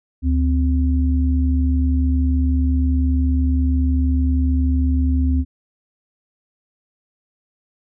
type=tone pair together; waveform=sine; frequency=73.5 / 259.2 Hz; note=D2 / C4; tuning=+2 / -16 cents; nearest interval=octave + minor seventh; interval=2182 cents; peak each=-15 / -21 dBFS; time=0.22-5.45 s; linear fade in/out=50 ms; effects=none